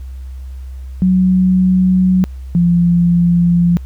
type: tone pair in turn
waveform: sine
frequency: 185 / 173.05 Hz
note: F#3 / F3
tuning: 0 / -16 cents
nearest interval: minor second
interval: 116 cents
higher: first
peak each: -8 dBFS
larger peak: neither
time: 1.02-2.24 / 2.55-3.77 s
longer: neither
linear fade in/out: 0 ms
effects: added 65 Hz sine -25 dBFS peak until 3.85 s + pink hiss -52 dBFS RMS until 3.85 s